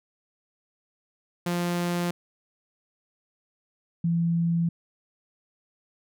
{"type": "tone pair in turn", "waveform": ["sawtooth", "sine"], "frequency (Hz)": [174.61, 168.55], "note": ["F3", "E3"], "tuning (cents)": [0, 39], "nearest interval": "minor second", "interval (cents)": 61, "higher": "first", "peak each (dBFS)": -21, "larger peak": "neither", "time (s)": [[1.46, 2.11], [4.04, 4.69]], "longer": "neither", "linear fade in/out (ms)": 5, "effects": []}